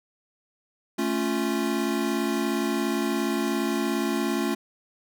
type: chord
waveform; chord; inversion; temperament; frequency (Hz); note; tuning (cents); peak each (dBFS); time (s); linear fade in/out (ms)
square; A augmented; none; equal; 220 / 277.2 / 349.2; A3 / C#4 / E#4; 0 / 0 / 0; -29; 0.98-4.55; 10
effects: none